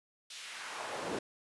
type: noise with high-pass filter sweep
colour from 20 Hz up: brown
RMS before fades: -41 dBFS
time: 0.3-1.19 s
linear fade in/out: 5 ms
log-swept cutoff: 3700 to 320 Hz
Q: 1.2
effects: resampled to 24000 Hz